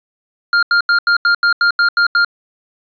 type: tone bursts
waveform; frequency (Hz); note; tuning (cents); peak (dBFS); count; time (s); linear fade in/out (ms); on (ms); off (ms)
square; 1403; F6; +8; -10; 10; 0.53-2.247; 2; 97; 83
effects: resampled to 11025 Hz + 8-bit